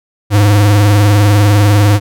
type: tone with vibrato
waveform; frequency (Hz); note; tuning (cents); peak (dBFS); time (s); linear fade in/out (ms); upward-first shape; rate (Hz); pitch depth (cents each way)
square; 102.8; G#2; -17; -6; 0.3-2; 50; sine; 20; 81
effects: none